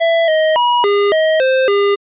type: tone with pitch steps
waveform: square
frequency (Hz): 665 / 628 / 967 / 406.2 / 632 / 523 / 403.4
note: E5 / D#5 / B5 / G#4 / D#5 / C5 / G4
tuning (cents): +15 / +16 / -37 / -38 / +27 / -1 / +50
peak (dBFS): -11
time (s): 0-1.96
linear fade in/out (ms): 20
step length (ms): 280
effects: resampled to 8000 Hz